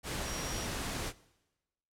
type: tone in noise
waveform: sine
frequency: 5660 Hz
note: F8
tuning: 22 cents sharp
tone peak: -43 dBFS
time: 0.24-0.68 s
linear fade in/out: 50 ms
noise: pink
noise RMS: -37 dBFS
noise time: 0.03-1.13 s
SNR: -9 dB
effects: noise-tail reverb RT60 1.0 s tail -20 dB re dry + low-pass 11000 Hz 12 dB/octave